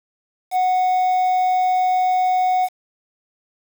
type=tone with quantisation; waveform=triangle; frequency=737 Hz; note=F#5; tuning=7 cents flat; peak=-13 dBFS; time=0.51-2.69 s; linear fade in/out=50 ms; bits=6; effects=none